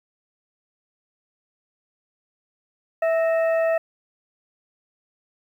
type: harmonic tone with a mistuned harmonic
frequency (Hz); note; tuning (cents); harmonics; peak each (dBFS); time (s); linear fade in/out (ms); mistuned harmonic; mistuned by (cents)
655; E5; -11; 1 / 2 / 3 / 4; -18 / -34 / -31 / -38; 3.02-3.78; 5; 3; -99
effects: 9-bit